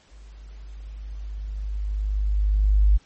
sine tone with level ramp, 50.9 Hz, G#1, 34 cents flat, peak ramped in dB -42 to -12 dBFS, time 0.11-2.98 s, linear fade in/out 20 ms, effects pink hiss -57 dBFS RMS until 3.05 s + MP3 32 kbps

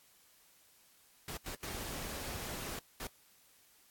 pink noise bursts at uneven times, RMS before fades -42 dBFS, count 4, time 1.28-1.37 / 1.46-1.55 / 1.63-2.79 / 3-3.07 s, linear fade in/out 2 ms, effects white hiss -65 dBFS RMS until 3.9 s + AAC 64 kbps

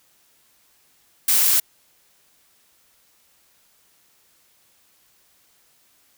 blue noise, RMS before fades -17 dBFS, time 1.28-1.6 s, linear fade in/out 5 ms, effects white hiss -60 dBFS RMS until 6.17 s

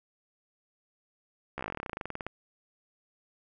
slowing click train, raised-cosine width 0.5 ms, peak -20 dBFS, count 23, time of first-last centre 1.58-2.266 s, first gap 14 ms, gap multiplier 1.07, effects none

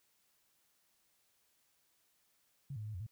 sine tone with pitch steps, 138.7 / 107.2 / 106.4 / 108.1 / 88.2 / 110.3 Hz, C#3 / A2 / G#2 / A2 / F2 / A2, +1 / -45 / +42 / -30 / +18 / +5 cents, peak -40 dBFS, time 2.7-3.066 s, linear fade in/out 5 ms, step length 61 ms, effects white hiss -75 dBFS RMS until 3.11 s

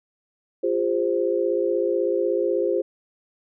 sine chord, F minor, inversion none, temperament equal with one note detuned, 349.2 / 405.4 / 523.3 Hz, F4 / Ab4 / C5, 0 / -42 / 0 cents, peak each -24 dBFS, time 0.63-2.82 s, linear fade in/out 10 ms, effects none

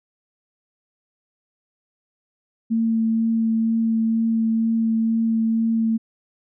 sine tone with vibrato, 225.5 Hz, A3, 43 cents sharp, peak -17 dBFS, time 2.7-5.98 s, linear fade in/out 20 ms, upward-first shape sine, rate 2.1 Hz, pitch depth 10 cents each way, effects none

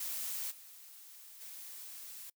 blue noise with level steps, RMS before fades -39 / -54 / -48 dBFS, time 0-2.3 s, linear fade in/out 5 ms, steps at 0.5 / 1.4 s, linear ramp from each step 20 ms, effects noise-tail reverb RT60 0.1 s tail -24 dB re dry

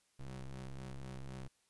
35% pulse ring-modulated tone, 65.41 Hz, C2, in tune, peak -39 dBFS, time 0.19-1.48 s, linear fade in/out 10 ms, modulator 67.4 Hz, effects white hiss -75 dBFS RMS until 1.69 s + resampled to 24000 Hz

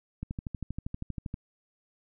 click train, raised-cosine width 5 ms, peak -22 dBFS, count 15, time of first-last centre 0.23-1.341 s, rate 12.6 Hz, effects none

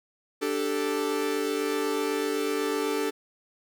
45% pulse chord, D suspended fourth, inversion none, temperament equal, 293.7 / 392 / 440 Hz, D4 / G4 / A4, 0 / 0 / 0 cents, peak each -31 / -31 / -29 dBFS, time 0.41-3.11 s, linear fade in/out 20 ms, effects none

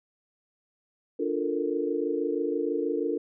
sine chord, Bb major seventh, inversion first, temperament equal, 293.7 / 349.2 / 440 / 466.2 Hz, D4 / F4 / A4 / Bb4, 0 / 0 / 0 / 0 cents, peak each -31 dBFS, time 1.19-3.18 s, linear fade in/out 10 ms, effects none

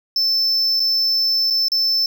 triangle tone with dropouts, 5290 Hz, E8, 5 cents sharp, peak -14 dBFS, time 0.16-2.06 s, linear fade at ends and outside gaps 2 ms, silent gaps 0.797-0.801 / 1.502-1.506 / 1.684-1.718 s, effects none

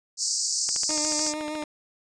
pink band-pass noise, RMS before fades -27 dBFS, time 0.17-1.34 s, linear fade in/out 50 ms, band 4600 to 8300 Hz, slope 96 dB/octave
click train, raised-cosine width 0.3 ms, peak -20 dBFS, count 14, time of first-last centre 0.69-1.625 s, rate 13.9 Hz
20% pulse tone with vibrato, 304.2 Hz, D#4, 39 cents flat, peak -25 dBFS, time 0.89-1.64 s, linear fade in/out 2 ms, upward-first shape sine, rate 6.5 Hz, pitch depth 26 cents each way
effects resampled to 22050 Hz

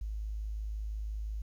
sine tone, 52.9 Hz, G#1, 33 cents sharp, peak -34 dBFS, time 0.01-1.42 s, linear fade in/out 5 ms, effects 11-bit

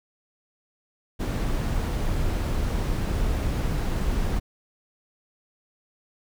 brown noise, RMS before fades -25 dBFS, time 1.19-4.4 s, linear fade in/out 20 ms, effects none

